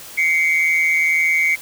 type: tone pair together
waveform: sine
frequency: 2093 / 2255 Hz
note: C7 / C#7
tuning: 0 / +29 cents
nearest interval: minor second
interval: 129 cents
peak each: -15 dBFS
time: 0.17-1.56 s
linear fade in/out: 20 ms
effects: tanh soft clip ceiling -10 dBFS + white hiss -37 dBFS RMS until 1.61 s